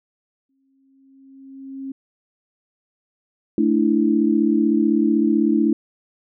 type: tone with exponential growth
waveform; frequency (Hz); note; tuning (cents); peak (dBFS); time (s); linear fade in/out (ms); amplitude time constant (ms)
sine; 269.5; C#4; -49; -26; 0.49-1.92; 5; 310
type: chord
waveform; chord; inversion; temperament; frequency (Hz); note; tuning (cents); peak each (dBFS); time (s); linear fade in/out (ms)
sine; A suspended fourth; none; equal; 220 / 293.7 / 329.6; A3 / D4 / E4; 0 / 0 / 0; -19; 3.58-5.73; 2
effects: none